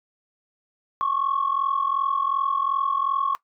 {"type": "tone pair together", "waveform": "sine", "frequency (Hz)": [1084.3, 1127], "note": ["C#6", "C#6"], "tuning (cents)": [-39, 28], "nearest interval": "minor second", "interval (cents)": 67, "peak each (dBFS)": -23, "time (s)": [1.01, 3.35], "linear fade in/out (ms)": 0, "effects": ["noise-tail reverb RT60 0.1 s tail -19 dB re dry", "tanh soft clip ceiling -14 dBFS"]}